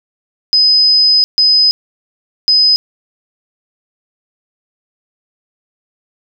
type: tone bursts at uneven times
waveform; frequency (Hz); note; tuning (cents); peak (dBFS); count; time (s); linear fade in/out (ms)
sine; 5030; D#8; +18; -6; 3; 0.53-1.24 / 1.38-1.71 / 2.48-2.76; 0
effects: none